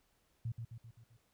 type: tone with echo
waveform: sine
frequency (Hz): 115.3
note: A#2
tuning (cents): -19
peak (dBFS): -35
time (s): 0.45-0.52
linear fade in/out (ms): 5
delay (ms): 130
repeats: 5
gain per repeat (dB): -5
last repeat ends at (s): 1.17
effects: pink hiss -75 dBFS RMS until 1.33 s